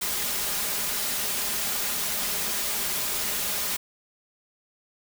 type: noise with comb filter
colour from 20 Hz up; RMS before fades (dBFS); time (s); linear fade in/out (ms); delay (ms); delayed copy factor
white; -28; 0.01-3.77; 10; 4.9; +0.5
effects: none